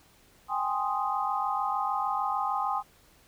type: chord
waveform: sine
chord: Ab major seventh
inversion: third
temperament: equal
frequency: 784 / 830.6 / 1046.5 / 1244.5 Hz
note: G5 / Ab5 / C6 / Eb6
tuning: 0 / 0 / 0 / 0 cents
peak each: -32 dBFS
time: 0.48-2.83 s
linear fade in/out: 50 ms
effects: pink hiss -60 dBFS RMS until 3.27 s